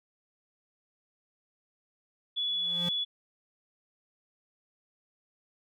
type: tone with vibrato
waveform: sine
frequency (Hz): 3413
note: G#7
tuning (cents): +47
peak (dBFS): -28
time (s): 2.36-3.05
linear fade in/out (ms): 20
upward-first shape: sine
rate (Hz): 18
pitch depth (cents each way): 9
type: tone with exponential growth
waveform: square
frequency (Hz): 174.61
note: F3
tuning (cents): 0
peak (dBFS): -31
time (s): 2.47-2.89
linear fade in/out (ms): 5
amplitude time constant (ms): 90
effects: none